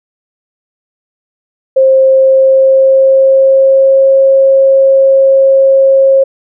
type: tone with pitch glide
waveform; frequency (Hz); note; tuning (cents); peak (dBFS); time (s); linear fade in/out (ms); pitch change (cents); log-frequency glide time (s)
sine; 530 to 539.3; C5 to C#5; +22 to -48; -3; 1.76-6.24; 10; +30; 2.03-4.12
effects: none

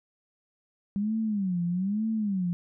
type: tone with vibrato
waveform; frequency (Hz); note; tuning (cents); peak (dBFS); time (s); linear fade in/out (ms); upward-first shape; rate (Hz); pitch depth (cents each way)
sine; 196; G3; 0; -25; 0.96-2.53; 0; sine; 1.1; 220
effects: none

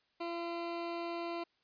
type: tone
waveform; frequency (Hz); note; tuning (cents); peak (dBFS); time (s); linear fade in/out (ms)
20% pulse; 340.5; F4; -44; -32; 0.2-1.44; 10
effects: white hiss -75 dBFS RMS until 1.63 s + resampled to 11025 Hz

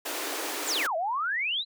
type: high-pass noise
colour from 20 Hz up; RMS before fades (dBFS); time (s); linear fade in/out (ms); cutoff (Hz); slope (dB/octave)
pink; -33; 0.05-0.87; 10; 280; 96
type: exponential two-way sweep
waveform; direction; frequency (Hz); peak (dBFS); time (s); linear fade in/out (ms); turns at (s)
sine; down then up; 9600 to 622.3 to 4118; -26; 0.65-1.65; 50; 0.96
effects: none

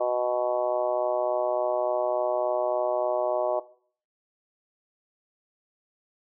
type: harmonic tone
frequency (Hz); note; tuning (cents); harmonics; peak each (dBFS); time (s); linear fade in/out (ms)
123.47; B2; 0; 3 / 4 / 5 / 6 / 7 / 8 / 9; -32 / -33 / -24 / -34 / -35 / -38 / -37; 0-3.6; 10
effects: noise-tail reverb RT60 0.5 s tail -18 dB re dry

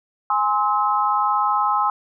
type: chord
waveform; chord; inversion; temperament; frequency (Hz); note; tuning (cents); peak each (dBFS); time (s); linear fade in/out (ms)
sine; Ab augmented; none; equal with one note detuned; 830.6 / 1046.5 / 1287.7; Ab5 / C6 / E6; 0 / 0 / -41; -21; 0.3-1.9; 2
effects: none

